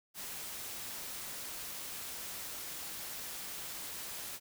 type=noise; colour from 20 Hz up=white; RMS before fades=-43 dBFS; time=0.14-4.4 s; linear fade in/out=50 ms; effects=none